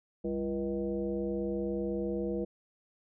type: tone with frequency modulation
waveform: sine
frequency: 341 Hz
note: F4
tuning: 41 cents flat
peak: -30 dBFS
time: 0.24-2.45 s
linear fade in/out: 10 ms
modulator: 142 Hz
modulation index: 1.4
effects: none